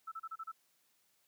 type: tone bursts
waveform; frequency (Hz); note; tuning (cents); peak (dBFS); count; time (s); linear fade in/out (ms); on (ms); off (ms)
sine; 1318.5; E6; 0; -40; 6; 0.07-0.518; 10; 48; 32
effects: white hiss -74 dBFS RMS until 1.27 s + high-pass 100 Hz 12 dB/octave